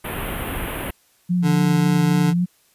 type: band-stop noise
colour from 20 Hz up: pink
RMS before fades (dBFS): -27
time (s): 0.04-0.91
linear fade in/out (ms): 10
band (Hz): 3200 to 10000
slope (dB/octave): 48
type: tone with vibrato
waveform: sine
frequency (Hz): 174.61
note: F3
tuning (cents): 0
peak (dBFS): -16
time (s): 1.29-2.46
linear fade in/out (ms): 20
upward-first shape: triangle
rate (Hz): 3.7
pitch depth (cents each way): 54
type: tone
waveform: 25% pulse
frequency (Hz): 146.83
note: D3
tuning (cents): 0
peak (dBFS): -15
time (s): 1.42-2.34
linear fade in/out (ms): 50
effects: white hiss -59 dBFS RMS until 2.74 s + resampled to 32000 Hz